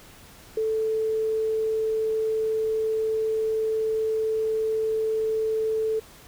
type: tone with ADSR envelope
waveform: sine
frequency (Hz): 439.7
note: A4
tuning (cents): -1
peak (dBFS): -20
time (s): 0.57-6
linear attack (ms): 5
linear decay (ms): 4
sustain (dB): -2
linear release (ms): 13
effects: pink hiss -49 dBFS RMS until 6.27 s